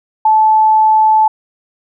sine tone, 870 Hz, A5, 20 cents flat, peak -6 dBFS, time 0.25-1.28 s, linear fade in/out 5 ms, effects none

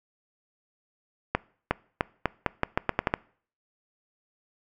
accelerating click train, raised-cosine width 0.5 ms, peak -7 dBFS, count 11, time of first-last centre 1.35-3.139 s, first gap 360 ms, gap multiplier 0.83, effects noise-tail reverb RT60 0.5 s tail -23 dB re dry

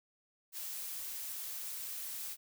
blue noise, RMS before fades -42 dBFS, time 0.52-2.37 s, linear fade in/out 50 ms, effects none

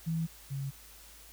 sine tone pair in turn, 163.3 / 137.32 Hz, E3 / C#3, -16 / -16 cents, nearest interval minor third, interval 300 cents, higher first, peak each -29 / -33 dBFS, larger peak first, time 0.06-0.27 / 0.5-0.71 s, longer neither, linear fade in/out 20 ms, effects added 54 Hz sine -57 dBFS peak until 1.32 s + white hiss -54 dBFS RMS until 1.32 s

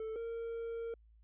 triangle tone pair in turn, 441.1 / 461 Hz, A4 / A#4, +4 / -19 cents, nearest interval minor second, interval 77 cents, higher second, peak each -36 / -36 dBFS, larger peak neither, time 0-0.16 / 0.16-0.94 s, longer second, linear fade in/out 2 ms, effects added 55 Hz sine -60 dBFS peak until 1.23 s + resampled to 8000 Hz

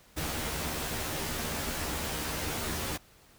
pink noise with comb filter, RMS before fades -34 dBFS, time 0.16-2.98 s, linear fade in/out 20 ms, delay 13 ms, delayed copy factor +0.85, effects pink hiss -59 dBFS RMS until 3.38 s

